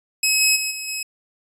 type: tone with level steps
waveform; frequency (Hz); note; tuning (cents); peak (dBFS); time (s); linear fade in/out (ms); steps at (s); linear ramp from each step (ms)
15% pulse; 2561; D#7; +49; -9 / -7 / -15 / -21 / -18; 0.23-1.03; 5; 0.4 / 0.55 / 0.7 / 0.87; 20
effects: resampled to 32000 Hz